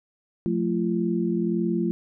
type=tone cluster; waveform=sine; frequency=178.9 / 220.4 / 343 Hz; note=F3 / A3 / F4; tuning=+42 / +3 / -31 cents; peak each=-26 dBFS; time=0.46-1.91 s; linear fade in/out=0 ms; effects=none